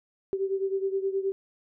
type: beating tone pair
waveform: sine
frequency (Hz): 385.8 / 395.3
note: G4 / G4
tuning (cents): -28 / +15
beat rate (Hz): 9.5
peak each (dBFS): -27 / -31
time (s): 0.33-1.32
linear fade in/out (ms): 0
effects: none